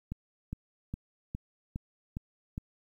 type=click train; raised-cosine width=5 ms; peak=-23 dBFS; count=7; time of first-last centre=0.12-2.579 s; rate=2.44 Hz; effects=10-bit